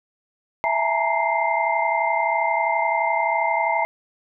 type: tone cluster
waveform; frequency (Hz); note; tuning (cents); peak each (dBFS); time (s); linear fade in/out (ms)
sine; 664 / 840 / 911 / 943 / 2093; E5 / G#5 / A#5 / A#5 / C7; +12 / +19 / -40 / +20 / 0; -25; 0.64-3.85; 0
effects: none